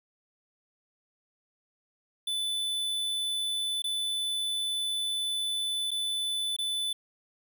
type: tone with dropouts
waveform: square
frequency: 3498 Hz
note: A7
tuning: 11 cents flat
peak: -29 dBFS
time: 2.27-6.93 s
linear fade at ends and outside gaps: 5 ms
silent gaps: 3.821-3.841 / 5.908-5.914 / 6.565-6.586 s
effects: none